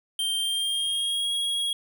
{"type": "tone with pitch glide", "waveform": "square", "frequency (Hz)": [3160, 3304], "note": ["G7", "G#7"], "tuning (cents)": [13, -10], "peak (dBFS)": -25, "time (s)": [0.19, 1.73], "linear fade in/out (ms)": 2, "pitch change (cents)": 77, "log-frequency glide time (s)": [0.39, 1.31], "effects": []}